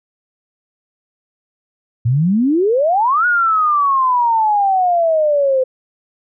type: exponential two-way sweep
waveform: sine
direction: up then down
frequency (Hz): 111.4 to 1467 to 511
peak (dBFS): -11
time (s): 2.05-5.64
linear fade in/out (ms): 10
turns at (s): 3.26
effects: none